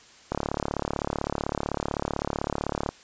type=click train; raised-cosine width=1 ms; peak=-12 dBFS; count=93; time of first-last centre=0.32-2.89 s; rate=35.8 Hz; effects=white hiss -52 dBFS RMS until 3.03 s + resampled to 16000 Hz